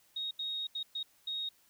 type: tone bursts at uneven times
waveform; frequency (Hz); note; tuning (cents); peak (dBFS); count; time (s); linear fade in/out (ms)
sine; 3749; A#7; +9; -34; 5; 0.16-0.31 / 0.39-0.67 / 0.75-0.83 / 0.95-1.03 / 1.27-1.49; 5
effects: white hiss -67 dBFS RMS until 1.69 s